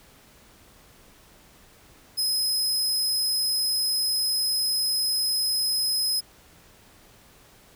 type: tone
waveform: sawtooth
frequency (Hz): 5090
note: D#8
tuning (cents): +39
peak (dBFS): -20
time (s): 2.17-6.21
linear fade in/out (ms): 20
effects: pink hiss -54 dBFS RMS until 7.75 s